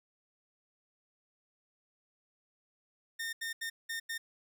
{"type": "tone bursts at uneven times", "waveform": "sawtooth", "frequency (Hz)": 1824, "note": "A#6", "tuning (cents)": -38, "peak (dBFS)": -32, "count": 5, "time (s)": [[3.19, 3.33], [3.41, 3.53], [3.61, 3.7], [3.89, 4], [4.09, 4.18]], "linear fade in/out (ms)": 10, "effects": []}